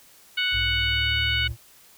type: harmonic tone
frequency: 740 Hz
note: F#5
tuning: in tune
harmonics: 2 / 3 / 4 / 5 / 6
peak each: -28 / -27 / -25 / -32 / -38 dBFS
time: 0.37-1.48 s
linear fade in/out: 10 ms
type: tone with pitch glide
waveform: triangle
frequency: 102.7 to 113.3 Hz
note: G#2 to A#2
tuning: -19 to -49 cents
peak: -30 dBFS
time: 0.51-1.57 s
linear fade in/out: 50 ms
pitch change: +170 cents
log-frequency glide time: 0.71-1.39 s
type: linear two-way sweep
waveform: sine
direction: up then down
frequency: 57 to 73.42 to 67.6 Hz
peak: -29 dBFS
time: 0.53-1.53 s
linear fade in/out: 10 ms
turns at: 1.19 s
effects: white hiss -53 dBFS RMS until 1.97 s